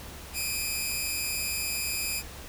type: tone pair together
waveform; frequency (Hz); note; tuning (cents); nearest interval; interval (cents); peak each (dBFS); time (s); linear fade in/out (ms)
10% pulse; 2383 / 2525; D7 / D#7; +25 / +25; minor second; 100; -23; 0.33-2.23; 50
effects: added 70 Hz sine -46 dBFS peak until 2.48 s + pink hiss -44 dBFS RMS until 2.48 s